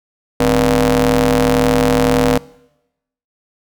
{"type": "ring-modulated tone", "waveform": "sawtooth", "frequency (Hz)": 111.7, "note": "A2", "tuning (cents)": 27, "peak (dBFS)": -4, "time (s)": [0.4, 2.38], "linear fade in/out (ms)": 5, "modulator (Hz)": 370, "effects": ["noise-tail reverb RT60 0.9 s tail -23 dB re dry"]}